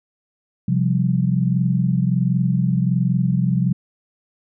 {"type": "chord", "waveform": "sine", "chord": "C suspended fourth", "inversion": "none", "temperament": "equal", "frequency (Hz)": [130.81, 174.61, 196], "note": ["C3", "F3", "G3"], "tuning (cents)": [0, 0, 0], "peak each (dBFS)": [-19, -19, -23], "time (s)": [0.68, 3.73], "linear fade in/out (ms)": 5, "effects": []}